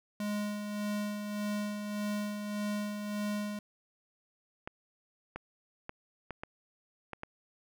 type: tone with tremolo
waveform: square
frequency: 207.7 Hz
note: G#3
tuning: in tune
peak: -32 dBFS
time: 0.2-3.59 s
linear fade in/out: 2 ms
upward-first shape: sine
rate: 1.7 Hz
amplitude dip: 45%
type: clicks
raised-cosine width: 0.5 ms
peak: -24 dBFS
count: 7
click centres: 4.675 / 5.36 / 5.894 / 6.307 / 6.435 / 7.133 / 7.234 s
effects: none